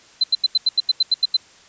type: tone bursts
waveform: sine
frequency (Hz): 4063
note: B7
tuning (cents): +48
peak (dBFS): -12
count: 11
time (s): 0.21-1.368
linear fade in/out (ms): 5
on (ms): 28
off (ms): 85
effects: white hiss -49 dBFS RMS until 1.68 s + resampled to 16000 Hz